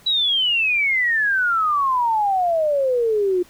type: exponential sweep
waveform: sine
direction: down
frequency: 3951 to 350.3 Hz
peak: -16 dBFS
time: 0.06-3.43 s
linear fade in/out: 10 ms
effects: pink hiss -50 dBFS RMS until 3.49 s